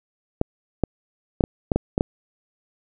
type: clicks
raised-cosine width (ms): 2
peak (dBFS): -5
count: 8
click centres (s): 0.414 / 0.837 / 1.408 / 1.439 / 1.718 / 1.76 / 1.979 / 2.009
effects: none